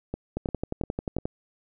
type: two click trains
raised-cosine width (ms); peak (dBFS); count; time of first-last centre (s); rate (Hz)
2; -17 / -15; 4 / 11; 0.14-1.185 / 0.37-1.255; 2.87 / 11.3
effects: none